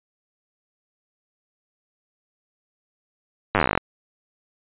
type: slowing click train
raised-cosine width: 0.5 ms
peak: -3 dBFS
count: 16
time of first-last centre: 3.55-3.776 s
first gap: 9 ms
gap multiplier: 1.07
effects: resampled to 8000 Hz